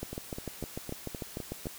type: two click trains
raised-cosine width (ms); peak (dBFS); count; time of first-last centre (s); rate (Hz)
2; -22 / -24; 12 / 7; 0.03-1.669 / 0.13-1.657; 6.71 / 3.93
effects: white hiss -47 dBFS RMS until 1.78 s